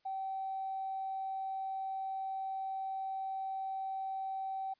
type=tone with tanh clipping; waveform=triangle; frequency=770 Hz; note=G5; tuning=31 cents flat; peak=-35 dBFS; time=0.05-4.74 s; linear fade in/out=10 ms; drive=2 dB; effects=white hiss -75 dBFS RMS until 4.79 s + resampled to 11025 Hz